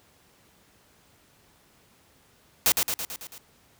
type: noise with echo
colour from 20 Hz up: white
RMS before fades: -20 dBFS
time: 2.66-2.72 s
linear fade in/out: 0 ms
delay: 110 ms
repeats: 6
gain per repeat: -4 dB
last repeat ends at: 3.38 s
effects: pink hiss -60 dBFS RMS until 3.79 s + high-pass 60 Hz 12 dB/octave